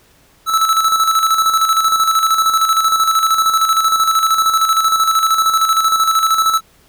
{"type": "tone with tremolo", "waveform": "square", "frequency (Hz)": 1312, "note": "E6", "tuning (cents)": -9, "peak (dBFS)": -10, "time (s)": [0.46, 6.61], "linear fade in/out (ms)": 50, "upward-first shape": "square", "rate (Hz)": 13, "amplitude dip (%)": 50, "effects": ["pink hiss -51 dBFS RMS until 6.88 s"]}